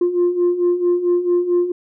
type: beating tone pair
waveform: sine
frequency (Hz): 349.2 / 353.7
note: F4 / F4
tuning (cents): 0 / +22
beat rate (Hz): 4.5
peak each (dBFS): -19 / -14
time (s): 0.01-1.72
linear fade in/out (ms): 5
effects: tanh soft clip ceiling -10 dBFS